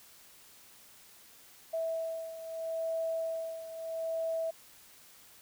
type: beating tone pair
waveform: sine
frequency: 653 / 653.77 Hz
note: E5 / E5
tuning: -17 / -14 cents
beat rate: 0.77 Hz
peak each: -34 / -39 dBFS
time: 1.73-4.51 s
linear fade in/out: 10 ms
effects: white hiss -57 dBFS RMS until 5.41 s